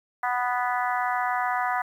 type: harmonic tone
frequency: 246.9 Hz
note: B3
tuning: in tune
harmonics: 3 / 4 / 5 / 6 / 7 / 8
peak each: -27 / -29 / -31 / -33 / -34 / -35 dBFS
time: 0.23-1.82 s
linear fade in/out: 5 ms
effects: 9-bit